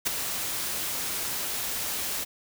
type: noise with ADSR envelope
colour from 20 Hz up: white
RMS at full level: -23 dBFS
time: 0.05-2.25 s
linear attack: 21 ms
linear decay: 10 ms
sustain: -8 dB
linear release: 21 ms
effects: none